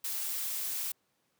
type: noise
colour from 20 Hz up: blue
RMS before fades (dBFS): -35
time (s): 0.04-0.92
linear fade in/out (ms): 5
effects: pink hiss -75 dBFS RMS until 1.39 s + high-pass 150 Hz 12 dB/octave